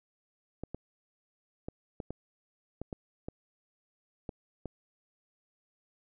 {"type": "clicks", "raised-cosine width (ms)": 2, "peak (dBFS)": -24, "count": 10, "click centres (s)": [0.636, 0.746, 1.685, 2.002, 2.106, 2.816, 2.928, 3.285, 4.292, 4.657], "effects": []}